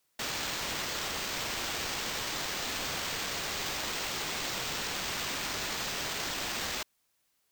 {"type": "noise with sample-and-hold", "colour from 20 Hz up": "white", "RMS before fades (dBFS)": -35, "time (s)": [0.19, 6.83], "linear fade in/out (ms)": 5, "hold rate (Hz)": 11025, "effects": ["white hiss -75 dBFS RMS until 7.51 s"]}